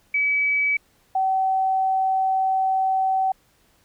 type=tone pair in turn; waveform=sine; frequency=2286 / 762.9 Hz; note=D7 / G5; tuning=-47 / -47 cents; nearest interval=octave + perfect fifth; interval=1900 cents; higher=first; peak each=-18 dBFS; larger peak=neither; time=0.14-0.77 / 1.15-3.32 s; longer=second; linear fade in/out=5 ms; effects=pink hiss -61 dBFS RMS until 3.84 s